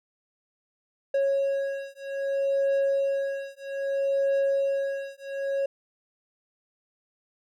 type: beating tone pair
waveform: triangle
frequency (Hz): 550 / 550.62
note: C#5 / C#5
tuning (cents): -14 / -12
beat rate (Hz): 0.62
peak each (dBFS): -25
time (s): 1.14-5.66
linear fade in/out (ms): 5
effects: none